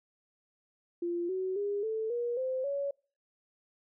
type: tone with pitch steps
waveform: sine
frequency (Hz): 345.8 / 374.9 / 406.5 / 440.7 / 477.9 / 518.1 / 561.8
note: F4 / F#4 / G#4 / A4 / A#4 / C5 / C#5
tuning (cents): -17 / +23 / -37 / +3 / +43 / -17 / +23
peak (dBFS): -30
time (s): 1.02-2.91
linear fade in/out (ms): 5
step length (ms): 270
effects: noise-tail reverb RT60 0.4 s tail -26 dB re dry